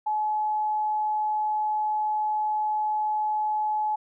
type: tone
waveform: sine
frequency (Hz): 853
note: G#5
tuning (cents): +46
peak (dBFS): -23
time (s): 0.06-3.96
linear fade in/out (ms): 10
effects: none